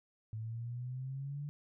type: exponential sweep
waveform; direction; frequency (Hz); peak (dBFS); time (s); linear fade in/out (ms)
sine; up; 108.6 to 147.5; -38; 0.33-1.49; 0
effects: none